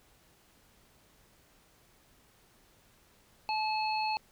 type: harmonic tone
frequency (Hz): 864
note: A5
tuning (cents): -32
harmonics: 1 / 3 / 5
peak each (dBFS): -30 / -37 / -38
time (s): 3.49-4.17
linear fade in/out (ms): 0
effects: pink hiss -64 dBFS RMS until 4.31 s